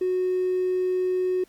triangle tone with hard clipping, 367.6 Hz, F#4, 11 cents flat, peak -21 dBFS, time 0.01-1.44 s, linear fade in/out 5 ms, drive 3 dB, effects pink hiss -59 dBFS RMS until 1.48 s + MP3 96 kbps

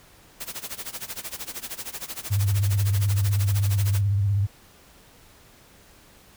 white noise with tremolo, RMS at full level -32 dBFS, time 0.4-4.01 s, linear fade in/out 10 ms, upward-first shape sine, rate 13 Hz, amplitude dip 90%
sine tone with vibrato, 100 Hz, G2, 35 cents sharp, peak -19 dBFS, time 2.3-4.47 s, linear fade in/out 20 ms, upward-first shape sine, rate 16 Hz, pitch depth 70 cents each way
effects pink hiss -53 dBFS RMS until 6.36 s

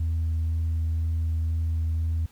sine tone with vibrato, 81.1 Hz, E2, 28 cents flat, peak -21 dBFS, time 0-2.26 s, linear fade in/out 5 ms, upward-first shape sine, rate 2 Hz, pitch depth 9 cents each way, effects tanh soft clip ceiling -21 dBFS + pink hiss -58 dBFS RMS until 2.31 s

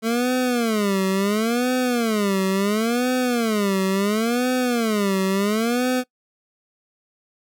25% pulse tone with vibrato, 220 Hz, A3, in tune, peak -15 dBFS, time 0.02-6.04 s, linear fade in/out 50 ms, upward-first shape sine, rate 0.72 Hz, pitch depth 250 cents each way, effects noise-tail reverb RT60 0.1 s tail -22 dB re dry

